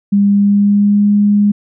sine tone with pitch glide, 201.3 to 205.4 Hz, G3 to G#3, +46 to -19 cents, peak -7 dBFS, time 0.12-1.52 s, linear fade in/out 10 ms, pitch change +35 cents, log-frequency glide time 0.28-1.09 s, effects none

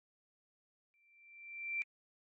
sine tone with exponential growth, 2351 Hz, D7, 1 cent sharp, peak -32 dBFS, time 0.94-1.82 s, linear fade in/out 0 ms, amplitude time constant 190 ms, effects MP3 32 kbps

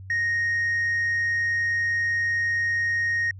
sine tone with tanh clipping, 1864.7 Hz, A#6, in tune, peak -22 dBFS, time 0.1-3.31 s, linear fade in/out 2 ms, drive 1 dB, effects added 95 Hz sine -38 dBFS peak until 3.39 s

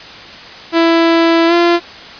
sawtooth tone with pitch glide, 332.2 to 343.9 Hz, E4 to F4, +13 to -27 cents, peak -4 dBFS, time 0.72-1.8 s, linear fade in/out 50 ms, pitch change +60 cents, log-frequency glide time 1.47-1.53 s, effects white hiss -32 dBFS RMS until 2.19 s + resampled to 11025 Hz

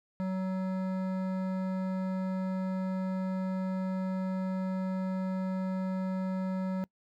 sine tone with hard clipping, 187.7 Hz, F#3, 25 cents sharp, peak -32 dBFS, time 0.2-6.84 s, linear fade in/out 0 ms, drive 14 dB, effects noise-tail reverb RT60 0.1 s tail -25 dB re dry

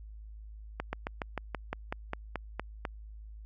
slowing click train, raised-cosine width 0.5 ms, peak -18 dBFS, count 12, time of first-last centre 0.8-2.852 s, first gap 130 ms, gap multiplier 1.07, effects added 53 Hz sine -44 dBFS peak until 3.45 s

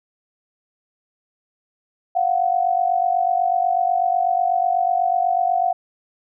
sine tone pair together, 698.5 / 746.6 Hz, F5 / F#5, 0 / +15 cents, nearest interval minor second, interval 115 cents, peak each -19 dBFS, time 2.15-5.73 s, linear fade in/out 10 ms, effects none

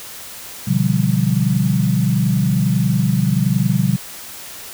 sine chord, G dominant seventh, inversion first, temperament equal with one note detuned, 123.47 / 144.56 / 174.61 / 196 Hz, B2 / D3 / F3 / G3, 0 / -27 / 0 / 0 cents, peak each -19 dBFS, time 0.67-3.97 s, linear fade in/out 10 ms, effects white hiss -34 dBFS RMS until 4.73 s

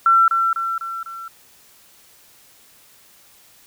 sine tone with echo, 1349 Hz, E6, 40 cents sharp, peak -10 dBFS, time 0.06-0.28 s, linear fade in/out 2 ms, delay 250 ms, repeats 4, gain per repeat -5 dB, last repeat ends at 1.28 s, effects white hiss -51 dBFS RMS until 3.66 s

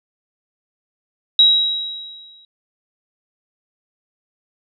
sine tone with exponential decay, 3847 Hz, B7, 46 cents flat, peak -6 dBFS, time 1.39-2.45 s, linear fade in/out 2 ms, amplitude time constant 230 ms, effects none

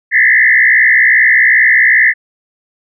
sine tone with frequency modulation, 1905 Hz, A#6, 37 cents sharp, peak -5 dBFS, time 0.11-2.14 s, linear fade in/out 50 ms, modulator 62.5 Hz, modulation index 2.9, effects none

